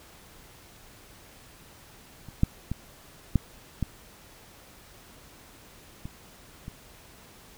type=clicks; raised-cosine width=5 ms; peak=-30 / -7 / -17 / -8 / -14 / -24 / -25 dBFS; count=7; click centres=2.287 / 2.434 / 2.716 / 3.357 / 3.827 / 6.055 / 6.681 s; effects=pink hiss -52 dBFS RMS until 7.57 s